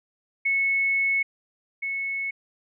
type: tone pair in turn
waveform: sine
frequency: 2200 / 2200 Hz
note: C#7 / C#7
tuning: -14 / -14 cents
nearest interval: unison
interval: 0 cents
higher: neither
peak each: -20 / -26 dBFS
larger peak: first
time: 0.45-1.23 / 1.82-2.31 s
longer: first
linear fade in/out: 10 ms
effects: none